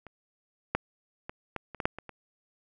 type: clicks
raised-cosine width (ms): 0.5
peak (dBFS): -30 / -10 / -22 / -18 / -27 / -18 / -8 / -24 / -27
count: 9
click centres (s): 0.067 / 0.75 / 1.295 / 1.563 / 1.747 / 1.802 / 1.855 / 1.986 / 2.093
effects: none

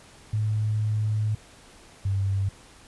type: tone pair in turn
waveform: sine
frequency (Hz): 107.2 / 97.86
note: A2 / G2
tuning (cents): -45 / -2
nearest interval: major second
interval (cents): 157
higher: first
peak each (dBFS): -22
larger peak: neither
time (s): 0.33-1.35 / 2.05-2.49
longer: first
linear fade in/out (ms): 5
effects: pink hiss -51 dBFS RMS until 2.87 s + resampled to 24000 Hz

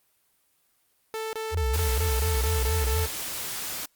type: tone bursts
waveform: sawtooth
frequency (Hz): 441.6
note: A4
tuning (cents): +6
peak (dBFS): -26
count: 9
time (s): 1.14-3.058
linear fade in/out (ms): 0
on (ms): 190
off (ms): 26
type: tone with vibrato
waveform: sine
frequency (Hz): 72.6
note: D2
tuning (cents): -19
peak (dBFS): -23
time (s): 1.51-3.08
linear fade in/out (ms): 50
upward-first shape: sine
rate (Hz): 4.2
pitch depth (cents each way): 280
type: noise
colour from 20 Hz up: white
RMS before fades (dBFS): -33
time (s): 1.73-3.86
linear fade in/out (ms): 10
effects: white hiss -68 dBFS RMS until 3.95 s + Opus 32 kbps

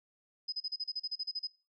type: tone bursts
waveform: sine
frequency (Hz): 5030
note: D#8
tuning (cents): +18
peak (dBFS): -33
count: 13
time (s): 0.48-1.473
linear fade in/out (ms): 10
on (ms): 45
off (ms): 34
effects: noise-tail reverb RT60 0.3 s tail -17 dB re dry

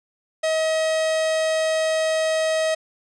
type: tone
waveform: 45% pulse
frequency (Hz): 636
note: D#5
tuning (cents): +38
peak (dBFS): -19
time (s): 0.43-2.75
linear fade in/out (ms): 10
effects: resampled to 22050 Hz

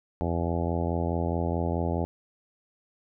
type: harmonic tone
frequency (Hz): 84.7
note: E2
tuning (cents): +48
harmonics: 1 / 2 / 3 / 4 / 5 / 6 / 7 / 8 / 9 / 10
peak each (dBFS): -29 / -32 / -34 / -35 / -36 / -37 / -37 / -38 / -39 / -39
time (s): 0.21-2.05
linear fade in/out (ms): 0
effects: none

